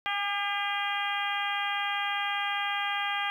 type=harmonic tone with a mistuned harmonic; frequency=402.5 Hz; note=G4; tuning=46 cents sharp; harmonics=2 / 3 / 4 / 5 / 6 / 7 / 8; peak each=-33 / -35 / -35 / -35 / -37 / -39 / -37 dBFS; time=0.06-3.3 s; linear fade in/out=0 ms; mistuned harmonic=2; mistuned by=+17 cents; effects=10-bit